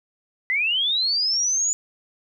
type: linear sweep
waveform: sine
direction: up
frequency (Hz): 1975.5 to 6990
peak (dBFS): -19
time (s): 0.5-1.73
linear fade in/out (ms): 0
effects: 10-bit